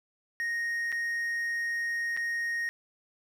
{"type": "tone with dropouts", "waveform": "triangle", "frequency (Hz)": 1864.7, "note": "A#6", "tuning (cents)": 0, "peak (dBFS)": -27, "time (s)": [0.4, 2.69], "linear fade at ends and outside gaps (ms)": 0, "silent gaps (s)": [[0.919, 0.925], [2.166, 2.173]], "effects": ["11-bit"]}